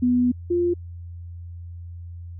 sine tone pair in turn, 246.9 / 349.2 Hz, B3 / F4, 0 / 0 cents, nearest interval tritone, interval 600 cents, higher second, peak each -16 / -18 dBFS, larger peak first, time 0.02-0.32 / 0.5-0.74 s, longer first, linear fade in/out 10 ms, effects added 86 Hz sine -34 dBFS peak until 2.39 s

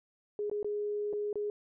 sine tone with dropouts, 415.3 Hz, G#4, in tune, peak -31 dBFS, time 0.39-1.5 s, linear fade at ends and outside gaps 1 ms, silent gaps 0.498-0.514 / 0.629-0.645 / 1.129-1.134 / 1.329-1.356 s, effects none

